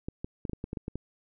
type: clicks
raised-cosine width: 3 ms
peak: -21 dBFS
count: 10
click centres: 0.085 / 0.245 / 0.452 / 0.496 / 0.533 / 0.641 / 0.731 / 0.772 / 0.881 / 0.956 s
effects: none